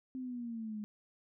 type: exponential sweep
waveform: sine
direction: down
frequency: 261.6 to 207.7 Hz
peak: -38 dBFS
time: 0.15-0.84 s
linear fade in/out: 0 ms
effects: none